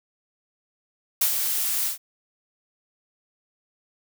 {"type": "noise with ADSR envelope", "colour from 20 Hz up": "blue", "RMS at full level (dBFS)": -19, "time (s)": [1.21, 1.98], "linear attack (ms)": 6, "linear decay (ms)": 83, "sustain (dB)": -6, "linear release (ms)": 110, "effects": []}